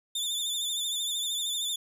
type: tone with vibrato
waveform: sawtooth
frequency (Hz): 3543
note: A7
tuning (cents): +11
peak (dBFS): -26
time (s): 0.15-1.76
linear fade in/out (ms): 5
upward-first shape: sine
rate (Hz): 13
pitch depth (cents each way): 55
effects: resampled to 32000 Hz